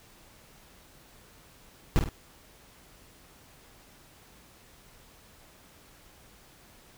brown noise with echo, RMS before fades -20 dBFS, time 1.96-1.99 s, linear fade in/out 0 ms, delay 49 ms, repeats 2, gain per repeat -7 dB, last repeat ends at 2.088 s, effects pink hiss -56 dBFS RMS until 6.97 s

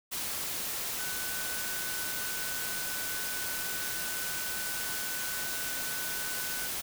sine tone in noise, 1500 Hz, F#6, 23 cents sharp, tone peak -40 dBFS, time 0.98-6.69 s, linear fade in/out 20 ms, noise white, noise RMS -35 dBFS, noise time 0.11-6.82 s, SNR -8 dB, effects none

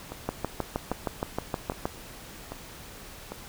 two click trains, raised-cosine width 1 ms, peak -21 / -13 dBFS, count 5 / 11, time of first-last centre 0.12-3.32 / 0.29-1.855 s, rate 1.25 / 6.39 Hz, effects pink hiss -45 dBFS RMS until 3.48 s

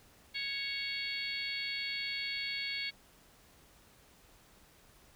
harmonic tone with a mistuned harmonic, 554.4 Hz, C#5, in tune, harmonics 3 / 4 / 5 / 6 / 7 / 8, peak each -47 / -38 / -46 / -43 / -47 / -40 dBFS, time 0.34-2.91 s, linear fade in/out 20 ms, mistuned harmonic 7, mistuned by -43 cents, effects pink hiss -62 dBFS RMS until 5.15 s

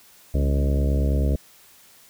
harmonic tone with a mistuned harmonic, 69.3 Hz, C#2, in tune, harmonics 1 / 2 / 3 / 4 / 5 / 6 / 7 / 8 / 9, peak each -19 / -27 / -31 / -31 / -37 / -36 / -35 / -37 / -36 dBFS, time 0.34-1.36 s, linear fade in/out 5 ms, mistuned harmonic 2, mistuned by +65 cents, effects white hiss -52 dBFS RMS until 2.09 s

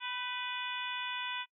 harmonic tone with a mistuned harmonic, 494.3 Hz, B4, 1 cent sharp, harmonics 2 / 3 / 4 / 5 / 6 / 7, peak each -41 / -43 / -45 / -41 / -43 / -42 dBFS, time 0-1.46 s, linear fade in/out 50 ms, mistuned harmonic 3, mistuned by +38 cents, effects noise-tail reverb RT60 0.1 s tail -24 dB re dry

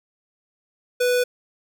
square tone, 493.9 Hz, B4, in tune, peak -18 dBFS, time 1-1.24 s, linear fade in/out 10 ms, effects none

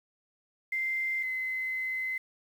sine tone pair in turn, 2086 / 2049 Hz, C7 / C7, -6 / -37 cents, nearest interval unison, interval 31 cents, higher first, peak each -28 / -30 dBFS, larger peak first, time 0.72-1.23 / 1.23-2.18 s, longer second, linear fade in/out 5 ms, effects 9-bit

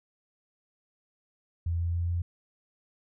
sine tone with pitch steps, 84.6 / 85.24 / 85.88 / 86.53 Hz, E2 / F2 / F2 / F2, +45 / -41 / -29 / -15 cents, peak -26 dBFS, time 1.66-2.22 s, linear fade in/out 5 ms, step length 140 ms, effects none

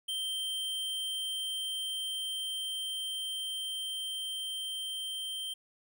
square tone with level ramp, 3136 Hz, G7, in tune, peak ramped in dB -33 to -36 dBFS, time 0.08-5.54 s, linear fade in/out 10 ms, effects none

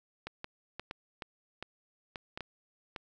clicks, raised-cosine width 0.3 ms, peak -23 dBFS, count 10, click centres 0.27 / 0.444 / 0.796 / 0.911 / 1.222 / 1.626 / 2.158 / 2.375 / 2.407 / 2.962 s, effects none

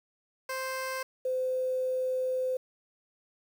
15% pulse / sine tone pair in turn, 523.3 / 513.4 Hz, C5 / C5, 0 / -33 cents, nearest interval unison, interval 33 cents, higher first, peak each -26 / -27 dBFS, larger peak first, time 0.49-1.03 / 1.25-2.57 s, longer second, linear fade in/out 5 ms, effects 9-bit

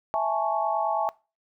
sine chord, A major seventh, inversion second, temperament equal, 659.3 / 830.6 / 880 / 1108.7 Hz, E5 / G#5 / A5 / C#6, 0 / 0 / 0 / 0 cents, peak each -27 / -27 / -29 / -31 dBFS, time 0.14-1.09 s, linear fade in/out 0 ms, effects noise-tail reverb RT60 0.3 s tail -22 dB re dry

